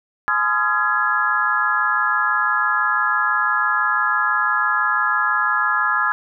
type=tone cluster; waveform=sine; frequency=845 / 1023 / 1247 / 1373 / 1675 Hz; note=G#5 / C6 / D#6 / F6 / G#6; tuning=+30 / -39 / +3 / -30 / +14 cents; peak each=-28 / -24 / -22 / -22 / -20 dBFS; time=0.28-6.12 s; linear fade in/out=0 ms; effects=none